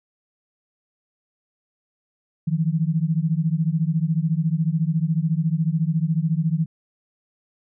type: beating tone pair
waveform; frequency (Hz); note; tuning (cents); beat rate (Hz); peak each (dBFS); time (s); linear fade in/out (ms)
sine; 155.56 / 169.56; D#3 / E3; 0 / +49; 14; -21 / -22; 2.47-6.66; 10
effects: none